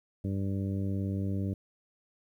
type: harmonic tone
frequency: 97.7 Hz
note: G2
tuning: 5 cents flat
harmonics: 1 / 2 / 3 / 4 / 5 / 6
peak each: -31 / -34 / -38 / -45 / -47 / -49 dBFS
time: 0.24-1.54 s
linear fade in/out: 5 ms
effects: 11-bit